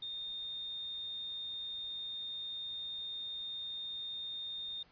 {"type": "tone", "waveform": "sine", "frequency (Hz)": 3655, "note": "A#7", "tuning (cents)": -35, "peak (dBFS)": -39, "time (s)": [0.02, 4.83], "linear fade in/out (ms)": 5, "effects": ["pink hiss -65 dBFS RMS until 4.91 s", "resampled to 11025 Hz"]}